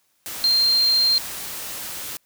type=tone in noise; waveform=sine; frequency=4182 Hz; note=C8; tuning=2 cents flat; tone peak=-15 dBFS; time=0.44-1.18 s; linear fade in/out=0 ms; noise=white; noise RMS=-32 dBFS; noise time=0.26-2.17 s; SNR=+14 dB; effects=white hiss -66 dBFS RMS until 2.25 s